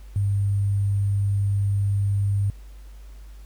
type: tone with sample-and-hold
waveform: sine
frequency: 100 Hz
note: G2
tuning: 35 cents sharp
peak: -19 dBFS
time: 0.16-2.5 s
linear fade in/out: 0 ms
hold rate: 8820 Hz
effects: added 50 Hz sine -39 dBFS peak until 3.45 s + pink hiss -57 dBFS RMS until 3.45 s